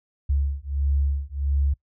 sine beating tone pair, 69.3 / 70.8 Hz, C#2 / C#2, 0 / +37 cents, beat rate 1.5 Hz, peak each -24 dBFS, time 0.29-1.74 s, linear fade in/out 10 ms, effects noise-tail reverb RT60 0.1 s tail -23 dB re dry

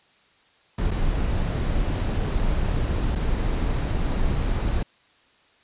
brown noise with dropouts, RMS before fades -23 dBFS, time 0.78-4.83 s, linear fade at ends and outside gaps 5 ms, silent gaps 0.909-0.913 / 3.152-3.157 s, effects white hiss -59 dBFS RMS until 5.63 s + resampled to 8000 Hz

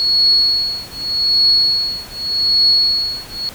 sine tone with tremolo, 4354 Hz, C#8, 32 cents flat, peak -8 dBFS, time 0-3.49 s, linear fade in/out 0 ms, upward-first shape triangle, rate 0.84 Hz, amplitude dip 100%, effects pink hiss -36 dBFS RMS until 3.54 s

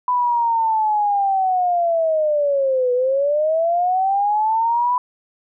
sine linear two-way sweep, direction down then up, 999 to 489.9 to 999 Hz, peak -15 dBFS, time 0.08-4.98 s, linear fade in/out 2 ms, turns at 2.93 s, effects none

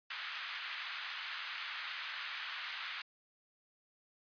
pink band-pass noise, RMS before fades -43 dBFS, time 0.1-3.02 s, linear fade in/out 5 ms, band 1300 to 3900 Hz, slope 24 dB/octave, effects resampled to 11025 Hz

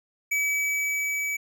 square tone with level ramp, 2287 Hz, D7, 47 cents flat, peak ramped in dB -23 to -27 dBFS, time 0.31-1.37 s, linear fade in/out 10 ms, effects none

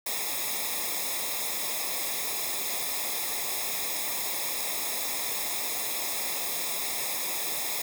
white noise with comb filter, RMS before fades -31 dBFS, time 0.06-7.82 s, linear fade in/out 5 ms, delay 0.67 ms, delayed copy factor -0.85, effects none

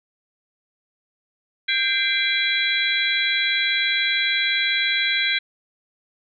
sine tone cluster, 1586 / 2066 / 2355 / 3319 / 3960 Hz, G6 / C7 / D7 / G#7 / B7, +20 / -22 / +4 / -2 / +4 cents, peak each -25 dBFS, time 1.68-5.39 s, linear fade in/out 10 ms, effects none

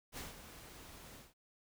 pink noise with ADSR envelope, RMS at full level -44 dBFS, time 0.12-1.34 s, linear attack 55 ms, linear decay 160 ms, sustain -10 dB, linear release 180 ms, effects none

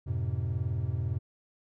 triangle tone cluster, 88.2 / 106.2 / 127.8 Hz, F2 / G#2 / C3, +18 / +39 / -40 cents, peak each -31 dBFS, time 0.06-1.19 s, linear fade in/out 20 ms, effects none

